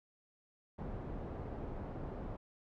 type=low-pass noise; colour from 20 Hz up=pink; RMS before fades=-43 dBFS; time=0.78-2.37 s; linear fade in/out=10 ms; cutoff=720 Hz; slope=12 dB/octave; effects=none